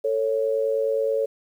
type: tone pair together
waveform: sine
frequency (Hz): 445 / 554.4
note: A4 / C#5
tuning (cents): +20 / 0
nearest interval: major third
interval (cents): 380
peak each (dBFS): -23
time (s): 0.04-1.26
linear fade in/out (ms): 10
effects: 9-bit